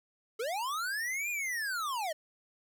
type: linear two-way sweep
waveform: square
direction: up then down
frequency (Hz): 414.7 to 2463 to 592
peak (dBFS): -33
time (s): 0.39-2.13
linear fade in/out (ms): 10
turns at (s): 1.3
effects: 12-bit